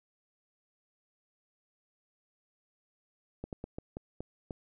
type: slowing click train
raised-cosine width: 2 ms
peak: -25 dBFS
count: 7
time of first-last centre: 3.44-4.508 s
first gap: 88 ms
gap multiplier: 1.28
effects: none